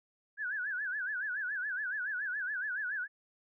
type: tone with vibrato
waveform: sine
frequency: 1589 Hz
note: G6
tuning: 23 cents sharp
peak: -33 dBFS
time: 0.37-3.08 s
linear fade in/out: 50 ms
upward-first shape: sine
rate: 7.1 Hz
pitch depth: 160 cents each way
effects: none